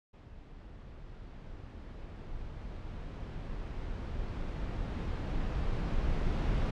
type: noise with level ramp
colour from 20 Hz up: brown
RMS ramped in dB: -50 to -29 dBFS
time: 0.13-6.71 s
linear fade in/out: 10 ms
effects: low-pass 4000 Hz 12 dB/octave